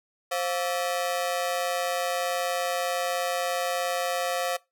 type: ring-modulated tone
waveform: sawtooth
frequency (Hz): 617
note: D#5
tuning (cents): -15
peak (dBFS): -19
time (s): 0.31-4.57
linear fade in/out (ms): 10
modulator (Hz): 89.3
effects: noise-tail reverb RT60 0.2 s tail -21 dB re dry